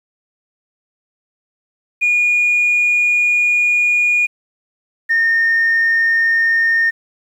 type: tone pair in turn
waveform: sine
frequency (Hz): 2440 / 1827.9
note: D#7 / A#6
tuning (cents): -34 / -34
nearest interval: perfect fourth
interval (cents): 500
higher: first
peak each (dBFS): -10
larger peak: neither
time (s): 2.01-4.27 / 5.09-6.91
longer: first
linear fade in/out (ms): 20
effects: tanh soft clip ceiling -8 dBFS + 8-bit